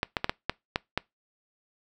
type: clicks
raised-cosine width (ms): 0.3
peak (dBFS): -9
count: 7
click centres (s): 0.031 / 0.168 / 0.244 / 0.295 / 0.496 / 0.759 / 0.976
effects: noise-tail reverb RT60 0.2 s tail -24 dB re dry